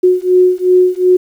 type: beating tone pair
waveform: sine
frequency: 363.7 / 366.4 Hz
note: F#4 / F#4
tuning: -30 / -17 cents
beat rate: 2.7 Hz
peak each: -10 dBFS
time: 0.03-1.17 s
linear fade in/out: 10 ms
effects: 7-bit